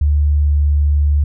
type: tone with pitch glide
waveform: sine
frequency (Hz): 73.42 to 73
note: D2 to D2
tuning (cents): 0 to -10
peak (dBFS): -10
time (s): 0.01-1.24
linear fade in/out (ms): 5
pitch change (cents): -10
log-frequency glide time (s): 0.44-0.5
effects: none